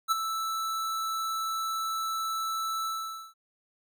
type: tone with ADSR envelope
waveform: square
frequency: 1318.5 Hz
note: E6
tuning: in tune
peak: -21 dBFS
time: 0.08-3.34 s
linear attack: 36 ms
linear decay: 17 ms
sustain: -9 dB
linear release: 480 ms
effects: none